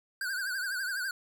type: tone with vibrato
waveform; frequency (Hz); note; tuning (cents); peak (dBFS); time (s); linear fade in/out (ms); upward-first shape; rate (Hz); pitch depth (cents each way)
square; 1531; G6; -41; -32; 0.21-1.11; 2; triangle; 12; 120
effects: none